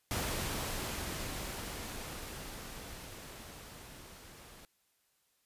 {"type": "noise with level ramp", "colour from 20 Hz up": "pink", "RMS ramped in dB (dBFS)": [-35, -54], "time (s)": [0.11, 4.65], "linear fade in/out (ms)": 0, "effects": ["white hiss -75 dBFS RMS until 5.45 s", "resampled to 32000 Hz"]}